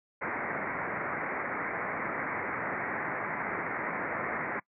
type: low-pass noise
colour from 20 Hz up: white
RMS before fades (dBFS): -34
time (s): 0.21-4.6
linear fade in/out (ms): 10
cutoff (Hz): 2200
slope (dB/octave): 96
effects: noise-tail reverb RT60 0.1 s tail -23 dB re dry + high-pass 150 Hz 12 dB/octave